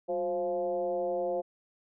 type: tone with frequency modulation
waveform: sine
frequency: 528 Hz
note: C5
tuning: 16 cents sharp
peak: -28 dBFS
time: 0.08-1.42 s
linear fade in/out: 20 ms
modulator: 167 Hz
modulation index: 1
effects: none